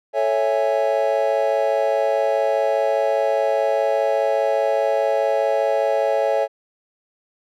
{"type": "chord", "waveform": "triangle", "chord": "A major seventh", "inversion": "none", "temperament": "equal with one note detuned", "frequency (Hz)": [440, 554.4, 659.3, 826.8], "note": ["A4", "C#5", "E5", "G#5"], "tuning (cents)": [0, 0, 0, -8], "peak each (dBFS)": [-23, -18, -20, -23], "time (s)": [0.13, 6.48], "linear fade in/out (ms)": 50, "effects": []}